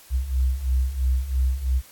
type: beating tone pair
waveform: sine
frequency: 62.5 / 65.5 Hz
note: B1 / C2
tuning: +21 / +2 cents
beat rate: 3 Hz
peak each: -25 / -21 dBFS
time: 0.1-1.82 s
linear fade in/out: 50 ms
effects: white hiss -49 dBFS RMS until 1.91 s + AAC 64 kbps